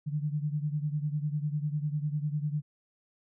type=beating tone pair; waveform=sine; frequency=146.83 / 156.83 Hz; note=D3 / D#3; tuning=0 / +14 cents; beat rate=10 Hz; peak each=-30 / -34 dBFS; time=0.06-2.62 s; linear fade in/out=20 ms; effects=none